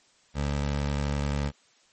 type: tone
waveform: 20% pulse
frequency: 71.5 Hz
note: D2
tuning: 46 cents flat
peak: -21 dBFS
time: 0.34-1.52 s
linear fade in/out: 50 ms
effects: white hiss -62 dBFS RMS until 1.92 s + MP3 32 kbps